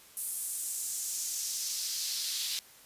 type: noise with high-pass filter sweep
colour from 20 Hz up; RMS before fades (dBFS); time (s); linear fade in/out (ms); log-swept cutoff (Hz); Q
pink; -35; 0.17-2.59; 0; 10000 to 3800; 2.1
effects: white hiss -56 dBFS RMS until 2.85 s + resampled to 32000 Hz